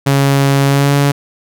sawtooth tone with pitch glide, 138.59 to 141.67 Hz, C#3 to C#3, 0 to +38 cents, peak -5 dBFS, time 0.06-1.12 s, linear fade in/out 10 ms, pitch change +38 cents, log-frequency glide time 0.66-0.92 s, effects none

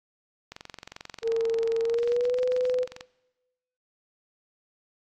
click train, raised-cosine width 0.2 ms, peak -22 dBFS, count 57, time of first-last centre 0.52-3.009 s, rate 22.5 Hz
sine tone with pitch glide, 456 to 503 Hz, A#4 to B4, -38 to +32 cents, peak -22 dBFS, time 1.22-2.87 s, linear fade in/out 50 ms, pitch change +170 cents, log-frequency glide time 1.81-2.41 s
effects noise-tail reverb RT60 1.0 s tail -21 dB re dry + AAC 48 kbps

